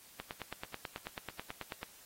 click train, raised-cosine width 0.3 ms, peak -24 dBFS, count 16, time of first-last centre 0.2-1.83 s, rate 9.2 Hz, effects white hiss -58 dBFS RMS until 2.05 s + AAC 48 kbps

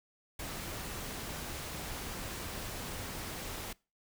pink noise, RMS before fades -41 dBFS, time 0.39-3.73 s, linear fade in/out 5 ms, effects noise-tail reverb RT60 0.3 s tail -23 dB re dry

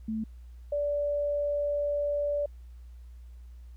sine tone pair in turn, 220 / 580.6 Hz, A3 / D5, 0 / -20 cents, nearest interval octave + perfect fourth, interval 1680 cents, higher second, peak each -29 / -26 dBFS, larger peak second, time 0.08-0.24 / 0.72-2.46 s, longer second, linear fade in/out 5 ms, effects added 60 Hz sine -44 dBFS peak until 3.76 s + pink hiss -70 dBFS RMS until 3.76 s

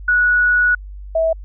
sine tone pair in turn, 1466 / 649.6 Hz, F#6 / E5, -16 / -26 cents, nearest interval octave + major second, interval 1410 cents, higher first, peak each -11 / -13 dBFS, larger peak first, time 0.08-0.75 / 1.15-1.33 s, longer first, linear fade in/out 5 ms, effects added 49 Hz sine -30 dBFS peak until 1.44 s

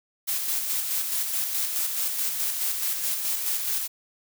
blue noise with tremolo, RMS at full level -26 dBFS, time 0.27-3.88 s, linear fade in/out 20 ms, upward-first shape square, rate 4.7 Hz, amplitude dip 35%, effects none

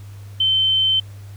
sine tone, 3088 Hz, G7, 27 cents flat, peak -14 dBFS, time 0.4-1 s, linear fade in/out 5 ms, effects added 100 Hz sine -34 dBFS peak until 1.36 s + pink hiss -50 dBFS RMS until 1.36 s

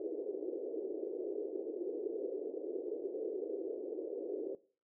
white band-pass noise, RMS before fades -40 dBFS, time 0-4.55 s, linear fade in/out 2 ms, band 340 to 470 Hz, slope 48 dB/octave, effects noise-tail reverb RT60 0.4 s tail -18 dB re dry

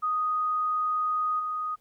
sine tone with level steps, 1244.5 Hz, D#6, in tune, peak -24 / -28 dBFS, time 0.02-1.76 s, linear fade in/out 20 ms, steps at 1.39 s, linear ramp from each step 10 ms, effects pink hiss -69 dBFS RMS until 1.8 s

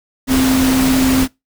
sine tone in noise, 261.6 Hz, C4, in tune, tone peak -11 dBFS, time 0.27-1.28 s, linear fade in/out 50 ms, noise pink, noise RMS -19 dBFS, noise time 0.27-1.28 s, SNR +5 dB, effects noise-tail reverb RT60 0.2 s tail -23 dB re dry

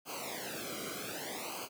pink noise with flanger, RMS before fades -41 dBFS, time 0.05-1.69 s, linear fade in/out 50 ms, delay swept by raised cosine 0.54 to 1.14 ms, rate 0.64 Hz, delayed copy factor -1, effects high-pass 150 Hz 12 dB/octave

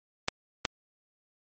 clicks, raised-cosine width 0.2 ms, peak -8 dBFS, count 2, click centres 0.284 / 0.652 s, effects MP3 32 kbps

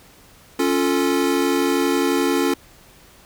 square chord, Db augmented, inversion none, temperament equal, 277.2 / 349.2 / 440 Hz, Db4 / F4 / A4, 0 / 0 / 0 cents, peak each -21 / -22 / -24 dBFS, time 0.59-2.54 s, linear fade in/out 5 ms, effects pink hiss -49 dBFS RMS until 3.25 s

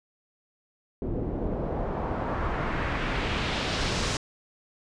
pink noise with low-pass filter sweep, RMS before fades -29 dBFS, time 1.02-4.17 s, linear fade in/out 2 ms, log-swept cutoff 350 to 6400 Hz, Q 1.3, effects resampled to 22050 Hz

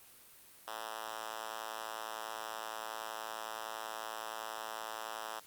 5% pulse tone with high-pass filter, 110.7 Hz, A2, 11 cents sharp, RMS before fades -43 dBFS, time 0.67-5.4 s, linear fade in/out 10 ms, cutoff 770 Hz, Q 1, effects white hiss -58 dBFS RMS until 5.46 s + Opus 32 kbps

